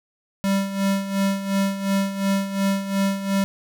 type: tone with tremolo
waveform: square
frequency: 196 Hz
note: G3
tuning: in tune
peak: -18 dBFS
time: 0.44-3.44 s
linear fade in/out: 0 ms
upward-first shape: sine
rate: 2.8 Hz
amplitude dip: 70%
effects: none